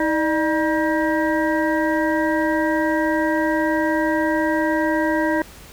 harmonic tone with a mistuned harmonic, 318 Hz, D#4, 38 cents sharp, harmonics 1 / 2 / 3 / 5 / 6, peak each -20 / -23 / -25 / -27 / -28 dBFS, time 0-5.42 s, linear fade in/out 2 ms, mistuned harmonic 2, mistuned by -98 cents, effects added 50 Hz sine -45 dBFS peak until 5.72 s + pink hiss -43 dBFS RMS until 5.72 s

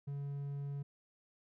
triangle tone, 141.3 Hz, C#3, 34 cents sharp, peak -36 dBFS, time 0.07-0.83 s, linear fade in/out 10 ms, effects none

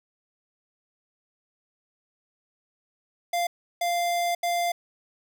square tone bursts at uneven times, 695 Hz, F5, 9 cents flat, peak -24 dBFS, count 3, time 3.33-3.47 / 3.81-4.35 / 4.43-4.72 s, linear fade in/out 5 ms, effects 9-bit

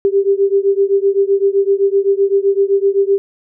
sine beating tone pair, 392 / 399.8 Hz, G4 / G4, 0 / +34 cents, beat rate 7.8 Hz, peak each -13 / -14 dBFS, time 0.05-3.18 s, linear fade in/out 0 ms, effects none

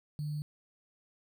sine tone with sample-and-hold, 150 Hz, D3, 37 cents sharp, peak -33 dBFS, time 0.19-0.42 s, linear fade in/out 0 ms, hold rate 4410 Hz, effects none

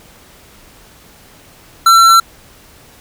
triangle tone with hard clipping, 1348 Hz, E6, 38 cents sharp, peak -6 dBFS, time 1.86-2.2 s, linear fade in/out 5 ms, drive 18 dB, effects pink hiss -43 dBFS RMS until 3 s

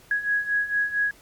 sine beating tone pair, 1661.2 / 1665.6 Hz, G#6 / G#6, 0 / +5 cents, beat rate 4.4 Hz, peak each -27 / -23 dBFS, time 0.11-1.11 s, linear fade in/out 2 ms, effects pink hiss -53 dBFS RMS until 1.21 s + MP3 96 kbps

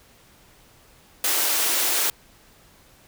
white high-pass noise, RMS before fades -22 dBFS, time 1.24-2.1 s, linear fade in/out 2 ms, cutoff 280 Hz, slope 48 dB/octave, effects pink hiss -54 dBFS RMS until 3.07 s

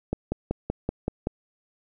click train, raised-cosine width 2 ms, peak -12 dBFS, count 7, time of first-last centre 0.13-1.271 s, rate 5.26 Hz, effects none

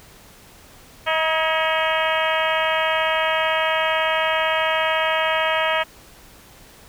harmonic tone with a mistuned harmonic, 317.9 Hz, D#4, 37 cents sharp, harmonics 2 / 3 / 4 / 5 / 6 / 7 / 8 / 9 / 10, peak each -23 / -25 / -26 / -27 / -28 / -28 / -29 / -30 / -30 dBFS, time 1.06-5.84 s, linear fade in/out 20 ms, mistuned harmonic 5, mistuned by +55 cents, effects pink hiss -47 dBFS RMS until 6.88 s

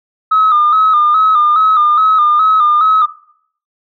sine tone with vibrato, 1244.5 Hz, D#6, in tune, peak -6 dBFS, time 0.31-3.06 s, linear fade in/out 10 ms, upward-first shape square, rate 2.4 Hz, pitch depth 52 cents each way, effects noise-tail reverb RT60 0.6 s tail -18 dB re dry + tanh soft clip ceiling -3 dBFS

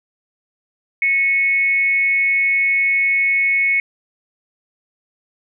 sine tone with amplitude modulation, 2200 Hz, C#7, 14 cents flat, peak -11 dBFS, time 1.02-3.8 s, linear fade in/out 2 ms, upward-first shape sine, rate 288 Hz, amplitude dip 50%, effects none

